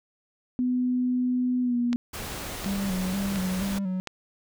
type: tone with pitch glide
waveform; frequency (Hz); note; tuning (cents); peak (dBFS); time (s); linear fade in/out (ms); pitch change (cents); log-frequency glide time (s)
sine; 250 to 240.9; B3 to B3; +21 to -43; -22; 0.59-1.96; 0; -64; 1.62-1.76
type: click train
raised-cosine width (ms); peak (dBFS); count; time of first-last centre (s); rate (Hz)
0.2; -16; 4; 1.93-4.073; 1.4
type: noise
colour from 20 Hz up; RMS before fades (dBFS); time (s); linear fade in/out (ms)
pink; -35; 2.13-3.79; 10
type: tone with vibrato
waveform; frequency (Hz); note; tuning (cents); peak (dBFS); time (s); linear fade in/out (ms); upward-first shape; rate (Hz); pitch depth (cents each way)
triangle; 191.5; G3; -40; -24; 2.66-4; 0; square; 2.1; 55
effects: none